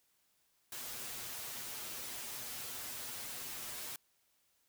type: noise with comb filter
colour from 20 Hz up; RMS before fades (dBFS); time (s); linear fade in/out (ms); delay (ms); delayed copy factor
white; -44; 0.72-3.96; 2; 8.2; +0.85
effects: white hiss -75 dBFS RMS until 4.68 s